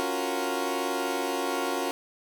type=chord; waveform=20% pulse; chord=Gb major seventh; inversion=second; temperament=equal; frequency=277.2 / 349.2 / 370 / 466.2 Hz; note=Db4 / F4 / Gb4 / Bb4; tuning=0 / 0 / 0 / 0 cents; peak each=-28 dBFS; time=0-1.91 s; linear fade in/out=0 ms; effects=none